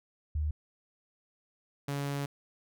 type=tone pair in turn; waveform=sine / sawtooth; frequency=75.7 / 141.42 Hz; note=D#2 / C#3; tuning=-47 / +35 cents; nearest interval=major seventh; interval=1082 cents; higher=second; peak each=-28 dBFS; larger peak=neither; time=0.35-0.51 / 1.88-2.26 s; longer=second; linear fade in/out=5 ms; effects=none